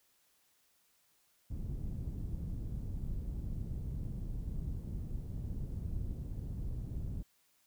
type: low-pass noise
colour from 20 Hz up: pink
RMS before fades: -39 dBFS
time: 1.5-7.23 s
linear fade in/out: 10 ms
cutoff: 150 Hz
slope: 12 dB/octave
effects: white hiss -72 dBFS RMS until 7.66 s